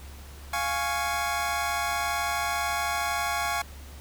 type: chord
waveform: 25% pulse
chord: Db major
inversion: first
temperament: equal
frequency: 698.5 / 830.6 / 1108.7 Hz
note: F5 / Ab5 / Db6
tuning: 0 / 0 / 0 cents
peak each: -27 dBFS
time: 0.53-3.62 s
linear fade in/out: 5 ms
effects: added 70 Hz sine -42 dBFS peak until 4 s + pink hiss -49 dBFS RMS until 4 s